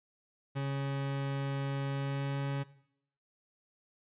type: tone with pitch glide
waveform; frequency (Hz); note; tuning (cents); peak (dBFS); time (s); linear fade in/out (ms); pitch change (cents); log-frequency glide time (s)
40% pulse; 138.2 to 139.16; C#3 to C#3; -5 to +7; -31; 0.55-2.64; 20; +12; 1.84-2.4
effects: noise-tail reverb RT60 0.7 s tail -18 dB re dry + resampled to 8000 Hz